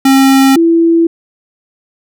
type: tone pair in turn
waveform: square / sine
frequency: 269.2 / 333 Hz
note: C4 / E4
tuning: +49 / +18 cents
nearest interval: major third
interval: 369 cents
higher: second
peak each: -5 dBFS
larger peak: neither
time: 0.05-0.56 / 0.56-1.07 s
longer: neither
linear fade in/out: 5 ms
effects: none